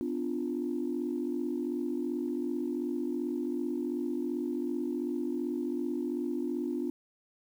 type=chord; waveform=sine; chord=B diminished; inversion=none; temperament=equal with one note detuned; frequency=251 / 293.7 / 349.2 Hz; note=B3 / D4 / F4; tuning=+28 / 0 / 0 cents; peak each=-34 dBFS; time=0.01-6.9 s; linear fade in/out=0 ms; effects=tanh soft clip ceiling -22 dBFS + 10-bit